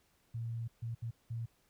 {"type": "tone bursts at uneven times", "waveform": "sine", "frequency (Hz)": 115.5, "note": "A#2", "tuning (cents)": -16, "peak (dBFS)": -36, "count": 4, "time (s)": [[0.34, 0.68], [0.82, 0.95], [1.02, 1.11], [1.3, 1.46]], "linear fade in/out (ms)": 10, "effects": ["pink hiss -72 dBFS RMS until 1.69 s"]}